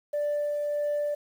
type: tone with tremolo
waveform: sine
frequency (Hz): 587.3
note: D5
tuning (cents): 0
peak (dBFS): -23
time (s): 0.13-1.15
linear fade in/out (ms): 10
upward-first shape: sine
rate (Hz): 1.6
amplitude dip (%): 25
effects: tanh soft clip ceiling -23 dBFS + 9-bit